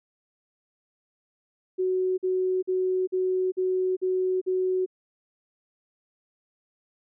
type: tone bursts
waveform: sine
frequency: 371.2 Hz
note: F#4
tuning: 6 cents sharp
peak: -22 dBFS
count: 7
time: 1.78-4.862 s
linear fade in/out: 20 ms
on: 400 ms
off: 47 ms
effects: none